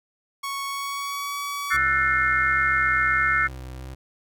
sawtooth tone with pitch glide, 1108.7 to 1137.2 Hz, C#6 to C#6, 0 to +44 cents, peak -24 dBFS, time 0.43-1.77 s, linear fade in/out 10 ms, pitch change +44 cents, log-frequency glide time 0.66-1.38 s
sine chord, F# half-diminished seventh, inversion third, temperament just, 1332 / 1480 / 1776 / 2131 Hz, E6 / F#6 / A6 / C7, +18 / 0 / +16 / +31 cents, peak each -24 dBFS, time 1.7-3.48 s, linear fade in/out 20 ms
30% pulse tone with vibrato, 65.41 Hz, C2, in tune, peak -32 dBFS, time 1.73-3.95 s, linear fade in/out 10 ms, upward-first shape sine, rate 1.4 Hz, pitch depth 43 cents each way
effects none

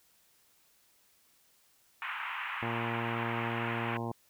pink band-pass noise, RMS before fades -38 dBFS, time 2.02-3.97 s, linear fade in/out 0 ms, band 910 to 2800 Hz, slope 48 dB/octave
harmonic tone, 116.54 Hz, A#2, in tune, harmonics 1 / 2 / 3 / 4 / 5 / 6 / 7 / 8 / 9, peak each -38 / -39 / -41 / -44 / -47 / -45 / -44 / -44 / -47 dBFS, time 2.62-4.12 s, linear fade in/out 5 ms
effects white hiss -67 dBFS RMS until 4.29 s

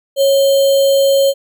sine tone with sample-and-hold, 550 Hz, C#5, 14 cents flat, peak -8 dBFS, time 0.16-1.34 s, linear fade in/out 50 ms, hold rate 3675 Hz, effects none

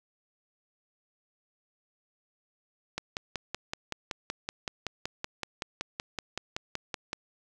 click train, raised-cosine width 0.2 ms, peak -15 dBFS, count 23, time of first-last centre 2.98-7.131 s, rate 5.3 Hz, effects none

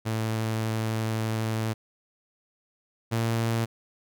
sawtooth tone pair in turn, 111 / 114.38 Hz, A2 / A#2, +16 / -32 cents, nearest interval minor second, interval 52 cents, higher second, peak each -22 / -20 dBFS, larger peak second, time 0.05-1.74 / 3.11-3.66 s, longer first, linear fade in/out 20 ms, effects none

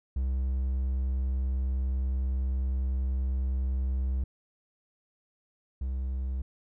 triangle tone pair in turn, 65.1 / 65.1 Hz, C2 / C2, -8 / -8 cents, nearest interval unison, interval 0 cents, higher neither, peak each -24 / -27 dBFS, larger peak first, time 0.16-4.24 / 5.81-6.42 s, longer first, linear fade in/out 5 ms, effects none

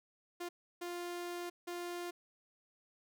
sawtooth tone bursts at uneven times, 350.1 Hz, F4, 4 cents sharp, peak -36 dBFS, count 3, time 0.4-0.49 / 0.81-1.5 / 1.67-2.11 s, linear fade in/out 10 ms, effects none

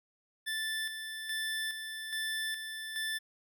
25% pulse tone with tremolo, 1760 Hz, A6, in tune, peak -29 dBFS, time 0.46-3.19 s, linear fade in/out 20 ms, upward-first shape square, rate 1.2 Hz, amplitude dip 50%, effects none

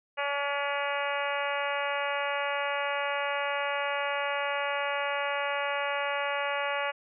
harmonic tone with a mistuned harmonic, 284.2 Hz, C#4, 43 cents sharp, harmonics 2 / 3 / 4 / 5 / 6 / 7 / 8 / 9 / 10, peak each -33 / -35 / -36 / -37 / -38 / -38 / -39 / -40 / -40 dBFS, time 0.17-6.92 s, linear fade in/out 20 ms, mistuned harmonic 9, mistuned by -33 cents, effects none

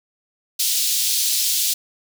pink high-pass noise, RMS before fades -20 dBFS, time 0.59-1.74 s, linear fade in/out 10 ms, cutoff 3600 Hz, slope 24 dB/octave, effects none

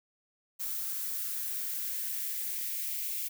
violet noise with high-pass filter sweep, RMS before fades -35 dBFS, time 0.59-3.29 s, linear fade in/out 20 ms, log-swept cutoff 1200 to 2300 Hz, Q 2.6, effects none

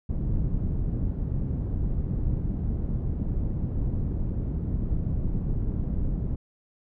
pink low-pass noise, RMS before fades -27 dBFS, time 0.09-6.36 s, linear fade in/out 10 ms, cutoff 180 Hz, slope 12 dB/octave, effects none

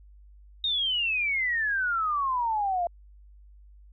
sine exponential sweep, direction down, 3744 to 678 Hz, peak -24 dBFS, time 0.64-2.87 s, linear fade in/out 2 ms, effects added 50 Hz sine -49 dBFS peak until 3.92 s

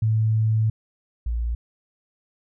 sine tone pair in turn, 110 / 58.07 Hz, A2 / A#1, 0 / -6 cents, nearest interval major seventh, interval 1106 cents, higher first, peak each -17 / -22 dBFS, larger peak first, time 0.02-0.7 / 1.26-1.55 s, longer first, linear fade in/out 5 ms, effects none

